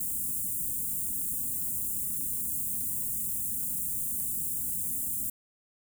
white band-stop noise, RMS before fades -32 dBFS, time 0-5.3 s, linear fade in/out 5 ms, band 280 to 7800 Hz, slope 48 dB/octave, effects none

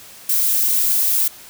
violet noise, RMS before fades -17 dBFS, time 0.29-1.28 s, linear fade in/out 5 ms, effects white hiss -41 dBFS RMS until 1.49 s

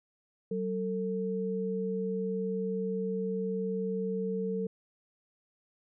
sine tone pair together, 189.2 / 450 Hz, F#3 / A4, +39 / +39 cents, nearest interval octave + minor third, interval 1500 cents, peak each -33 / -32 dBFS, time 0.51-4.67 s, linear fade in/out 5 ms, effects none

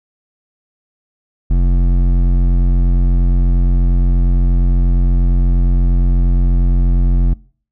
sine tone with hard clipping, 44.26 Hz, F1, 24 cents sharp, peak -11 dBFS, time 1.5-7.34 s, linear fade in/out 10 ms, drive 11 dB, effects noise-tail reverb RT60 0.5 s tail -25 dB re dry

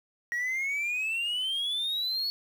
sine exponential sweep, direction up, 1889 to 4429 Hz, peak -25 dBFS, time 0.32-2.3 s, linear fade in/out 0 ms, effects tanh soft clip ceiling -27 dBFS + 9-bit

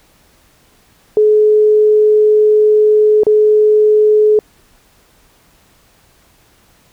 sine tone with dropouts, 425.9 Hz, G#4, 44 cents sharp, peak -6 dBFS, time 1.17-4.39 s, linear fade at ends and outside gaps 1 ms, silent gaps 3.234-3.267 s, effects pink hiss -51 dBFS RMS until 6.92 s

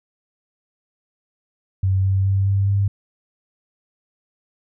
sine tone with pitch steps, 95.3 / 96.35 / 97.41 / 98.49 / 99.58 Hz, G2 / G2 / G2 / G2 / G2, -48 / -29 / -10 / +9 / +28 cents, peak -15 dBFS, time 1.83-2.88 s, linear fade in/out 5 ms, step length 210 ms, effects none

